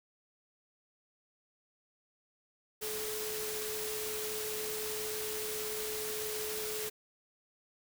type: tone in noise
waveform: sine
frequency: 429.6 Hz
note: A4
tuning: 41 cents flat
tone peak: -39 dBFS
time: 2.81-6.9 s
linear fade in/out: 20 ms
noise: white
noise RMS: -39 dBFS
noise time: 2.81-6.9 s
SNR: -3 dB
effects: none